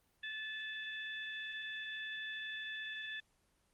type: harmonic tone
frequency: 870 Hz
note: A5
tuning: 20 cents flat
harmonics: 2 / 3 / 4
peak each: -42 / -50 / -46 dBFS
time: 0.23-3.2 s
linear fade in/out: 5 ms
effects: pink hiss -75 dBFS RMS until 3.73 s + Opus 24 kbps